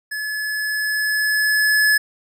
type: tone with level ramp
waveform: square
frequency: 1712 Hz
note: A6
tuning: 48 cents flat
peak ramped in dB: -25 to -13 dBFS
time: 0.11-1.98 s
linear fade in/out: 10 ms
effects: none